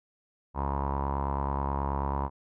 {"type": "tone with low-pass filter", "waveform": "sawtooth", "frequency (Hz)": 69.3, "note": "C#2", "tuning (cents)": 0, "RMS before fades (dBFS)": -30, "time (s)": [0.54, 2.3], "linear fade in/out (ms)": 50, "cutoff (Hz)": 970, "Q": 7.9, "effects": []}